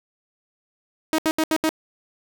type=tone bursts; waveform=sawtooth; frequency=315.9 Hz; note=D#4; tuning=26 cents sharp; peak=-14 dBFS; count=5; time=1.13-1.691 s; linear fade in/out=0 ms; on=53 ms; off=74 ms; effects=none